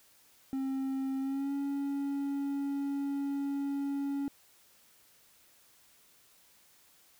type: tone with pitch glide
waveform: triangle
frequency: 267.5 to 279.8 Hz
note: C4 to C#4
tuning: +38 to +16 cents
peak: -29 dBFS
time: 0.53-4.28 s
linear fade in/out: 0 ms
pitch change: +78 cents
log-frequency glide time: 1.2-1.53 s
effects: white hiss -63 dBFS RMS until 7.19 s

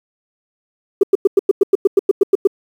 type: tone bursts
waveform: sine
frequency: 392 Hz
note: G4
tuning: in tune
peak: -5 dBFS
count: 13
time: 1.01-2.473 s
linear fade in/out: 5 ms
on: 23 ms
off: 97 ms
effects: tanh soft clip ceiling -1 dBFS + 7-bit

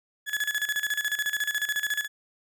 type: tone with tremolo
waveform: 35% pulse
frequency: 1702 Hz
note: G#6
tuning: 42 cents sharp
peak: -22 dBFS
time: 0.26-2.08 s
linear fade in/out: 50 ms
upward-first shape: square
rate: 14 Hz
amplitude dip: 75%
effects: none

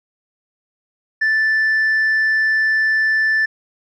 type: tone with tanh clipping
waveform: sine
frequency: 1760 Hz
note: A6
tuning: in tune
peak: -14 dBFS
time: 1.21-3.46 s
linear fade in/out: 10 ms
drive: 1 dB
effects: none

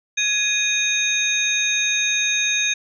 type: tone cluster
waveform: sine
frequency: 1679 / 2477 / 3727 / 6350 Hz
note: G#6 / D#7 / A#7 / G8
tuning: +18 / -8 / -1 / +21 cents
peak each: -28 / -21 / -23 / -24 dBFS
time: 0.17-2.74 s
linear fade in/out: 10 ms
effects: none

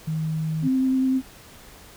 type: tone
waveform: sine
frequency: 157.9 Hz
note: D#3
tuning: 26 cents sharp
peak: -23 dBFS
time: 0.07-0.68 s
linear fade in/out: 10 ms
type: tone with vibrato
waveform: sine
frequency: 261.6 Hz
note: C4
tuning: in tune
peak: -18 dBFS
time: 0.62-1.22 s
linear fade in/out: 50 ms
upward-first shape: sine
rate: 10 Hz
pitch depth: 11 cents each way
effects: pink hiss -47 dBFS RMS until 1.96 s

